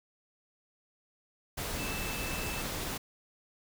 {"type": "tone in noise", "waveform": "sine", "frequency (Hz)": 2637, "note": "E7", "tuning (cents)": 0, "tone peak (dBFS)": -41, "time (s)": [1.78, 2.62], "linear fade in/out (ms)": 10, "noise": "pink", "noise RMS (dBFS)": -36, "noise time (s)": [1.57, 2.98], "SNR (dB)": -8, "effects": []}